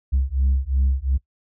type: beating tone pair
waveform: sine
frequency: 65.41 / 68.21 Hz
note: C2 / C#2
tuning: 0 / -27 cents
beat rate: 2.8 Hz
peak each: -19 dBFS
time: 0.12-1.18 s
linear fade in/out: 20 ms
effects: noise-tail reverb RT60 0.1 s tail -21 dB re dry + tanh soft clip ceiling -13 dBFS